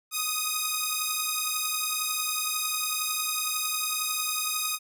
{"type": "beating tone pair", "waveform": "5% pulse", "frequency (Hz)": [1244.5, 1255.5], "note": ["D#6", "D#6"], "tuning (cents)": [0, 15], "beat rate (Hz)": 11, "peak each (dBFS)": [-17, -19], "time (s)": [0.11, 4.79], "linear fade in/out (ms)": 50, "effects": []}